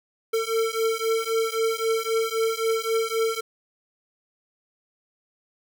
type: beating tone pair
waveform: square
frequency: 447.9 / 451.7 Hz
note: A4 / A4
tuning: +31 / +45 cents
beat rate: 3.8 Hz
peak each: -26 / -26 dBFS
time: 0.33-3.41 s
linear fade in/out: 10 ms
effects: none